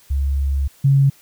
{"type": "tone pair in turn", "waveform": "sine", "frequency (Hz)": [69.1, 137.84], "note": ["C#2", "C#3"], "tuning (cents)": [-5, -9], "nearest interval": "octave", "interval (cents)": 1196, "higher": "second", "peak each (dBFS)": [-16, -10], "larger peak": "second", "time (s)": [[0.1, 0.68], [0.84, 1.1]], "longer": "first", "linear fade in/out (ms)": 10, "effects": ["white hiss -51 dBFS RMS until 1.21 s"]}